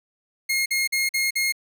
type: tone bursts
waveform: sawtooth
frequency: 2147 Hz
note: C7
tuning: 44 cents sharp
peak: -17 dBFS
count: 5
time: 0.49-1.524 s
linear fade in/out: 10 ms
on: 170 ms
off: 46 ms
effects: none